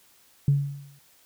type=tone with exponential decay; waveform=sine; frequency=141.2 Hz; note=C#3; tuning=32 cents sharp; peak=-14 dBFS; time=0.48-0.99 s; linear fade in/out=2 ms; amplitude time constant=110 ms; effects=tanh soft clip ceiling -11 dBFS + white hiss -59 dBFS RMS until 1.25 s